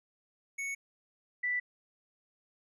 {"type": "tone pair in turn", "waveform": ["square", "sine"], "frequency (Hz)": [2217, 1975.1], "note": ["C#7", "B6"], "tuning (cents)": [0, 0], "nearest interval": "major second", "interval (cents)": 200, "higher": "first", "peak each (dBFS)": [-35, -29], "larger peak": "second", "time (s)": [[0.58, 0.75], [1.43, 1.6]], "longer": "neither", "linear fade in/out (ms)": 10, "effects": ["low-pass 11000 Hz 12 dB/octave"]}